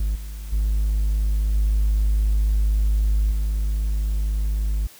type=tone with level steps; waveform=triangle; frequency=51.91 Hz; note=G#1; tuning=in tune; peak=-17 / -28 / -15 / -13 / -17 dBFS; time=0-4.87 s; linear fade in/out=5 ms; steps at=0.15 / 0.52 / 1.54 / 3.31 s; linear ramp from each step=10 ms; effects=tanh soft clip ceiling -12 dBFS + white hiss -47 dBFS RMS until 4.99 s